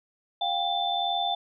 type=tone cluster; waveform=sine; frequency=708 / 790 / 3538 Hz; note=F5 / G5 / A7; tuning=+23 / +13 / +9 cents; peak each=-29 dBFS; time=0.41-1.35 s; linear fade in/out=5 ms; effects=none